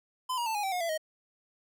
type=tone with pitch steps; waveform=square; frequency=1019 / 950.8 / 887.1 / 827.7 / 772.3 / 720.5 / 672.3 / 627.3 Hz; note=C6 / A#5 / A5 / G#5 / G5 / F#5 / E5 / D#5; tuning=-46 / +34 / +14 / -6 / -26 / -46 / +34 / +14 cents; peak=-30 dBFS; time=0.29-0.978 s; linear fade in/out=10 ms; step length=86 ms; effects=none